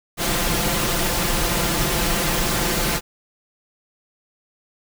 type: noise with comb filter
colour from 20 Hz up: pink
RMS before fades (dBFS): -21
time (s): 0.17-3.01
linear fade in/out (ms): 50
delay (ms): 5.8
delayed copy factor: +0.7
effects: none